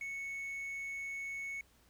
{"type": "tone with quantisation", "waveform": "triangle", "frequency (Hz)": 2211, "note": "C#7", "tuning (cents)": -5, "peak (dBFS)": -37, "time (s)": [0.01, 1.61], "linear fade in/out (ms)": 2, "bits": 11, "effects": ["added 60 Hz sine -70 dBFS peak until 1.89 s", "pink hiss -68 dBFS RMS until 1.89 s"]}